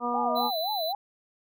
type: harmonic tone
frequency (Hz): 241.4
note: B3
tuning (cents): -39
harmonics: 1 / 2 / 3 / 4 / 5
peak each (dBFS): -33 / -34 / -32 / -32 / -31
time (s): 0-0.51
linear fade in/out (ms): 50
type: tone with vibrato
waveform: sine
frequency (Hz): 736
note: F#5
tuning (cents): -9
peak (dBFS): -28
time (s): 0.14-0.95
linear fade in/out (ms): 2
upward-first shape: sine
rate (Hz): 3.9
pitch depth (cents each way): 270
type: tone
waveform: square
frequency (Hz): 4000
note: B7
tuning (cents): +21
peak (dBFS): -32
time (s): 0.35-0.93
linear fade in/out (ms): 20
effects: none